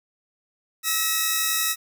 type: tone pair together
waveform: 5% pulse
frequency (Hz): 1296 / 1908.3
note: E6 / A#6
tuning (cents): -30 / +40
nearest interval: perfect fifth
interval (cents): 670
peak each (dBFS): -13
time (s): 0.83-1.76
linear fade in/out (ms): 50
effects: none